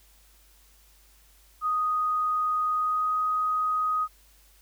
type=tone with pitch glide; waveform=sine; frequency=1244.5 to 1252.4 Hz; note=D#6 to D#6; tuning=0 to +11 cents; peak=-23 dBFS; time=1.61-4.08 s; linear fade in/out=50 ms; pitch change=+11 cents; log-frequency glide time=2.75-3.14 s; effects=added 50 Hz sine -58 dBFS peak until 4.61 s + white hiss -60 dBFS RMS until 4.61 s